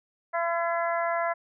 harmonic tone, 338.4 Hz, E4, 45 cents sharp, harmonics 2 / 3 / 4 / 5 / 6, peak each -27 / -31 / -33 / -35 / -37 dBFS, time 0.33-1.34 s, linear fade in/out 20 ms, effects none

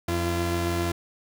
sawtooth tone pair together, 87.17 / 341.1 Hz, F2 / F4, -3 / -41 cents, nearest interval 2 octaves, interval 2362 cents, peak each -23 dBFS, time 0.08-0.92 s, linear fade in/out 5 ms, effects none

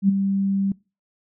sine tone with ADSR envelope, 196 Hz, G3, in tune, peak -11 dBFS, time 0.02-0.72 s, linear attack 68 ms, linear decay 13 ms, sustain -8 dB, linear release 3 ms, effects noise-tail reverb RT60 0.3 s tail -24 dB re dry

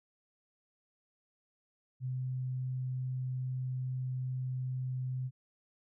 sine tone, 128.4 Hz, C3, 32 cents flat, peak -33 dBFS, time 2-5.31 s, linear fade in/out 50 ms, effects none

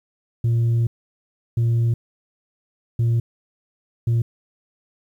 sine tone bursts at uneven times, 116.54 Hz, A#2, in tune, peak -13 dBFS, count 4, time 0.44-0.87 / 1.57-1.94 / 2.99-3.2 / 4.07-4.22 s, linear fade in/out 5 ms, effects tanh soft clip ceiling -15 dBFS + 9-bit

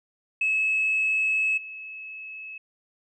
sine tone with level steps, 2588 Hz, E7, 32 cents flat, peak -20 / -36 dBFS, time 0.41-2.58 s, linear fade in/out 5 ms, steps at 1.57 s, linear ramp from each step 10 ms, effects tanh soft clip ceiling -16 dBFS

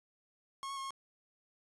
45% pulse tone with pitch steps, 1088 / 1103 / 1079 / 1085 Hz, C#6 / C#6 / C#6 / C#6, -33 / -9 / -47 / -37 cents, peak -39 dBFS, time 0.63-0.906 s, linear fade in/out 0 ms, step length 69 ms, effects resampled to 24000 Hz + 13-bit

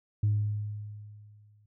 sine tone with exponential decay, 104.7 Hz, G#2, 15 cents sharp, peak -20 dBFS, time 0.23-1.66 s, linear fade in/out 5 ms, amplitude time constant 310 ms, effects tanh soft clip ceiling -19 dBFS

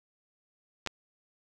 clicks, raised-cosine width 0.2 ms, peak -16 dBFS, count 2, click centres 0.863 / 0.873 s, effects none

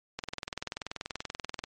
click train, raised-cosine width 0.2 ms, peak -17 dBFS, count 31, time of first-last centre 0.19-1.639 s, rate 20.7 Hz, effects MP3 48 kbps

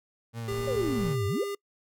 35% pulse tone with vibrato, 113.8 Hz, A#2, 41 cents flat, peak -32 dBFS, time 0.33-1.17 s, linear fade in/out 50 ms, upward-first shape sine, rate 4.3 Hz, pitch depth 36 cents each way
square tone with pitch glide, 399.9 to 402.7 Hz, G4 to G4, +35 to +47 cents, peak -32 dBFS, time 0.48-1.55 s, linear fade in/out 5 ms, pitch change +12 cents, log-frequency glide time 1.27-1.43 s
brown noise, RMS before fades -42 dBFS, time 0.51-1.09 s, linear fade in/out 5 ms
sine exponential two-way sweep, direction down then up, 579 to 92 to 579 Hz, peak -27 dBFS, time 0.67-1.44 s, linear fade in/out 10 ms, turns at 1.27 s
effects noise-tail reverb RT60 0.1 s tail -25 dB re dry

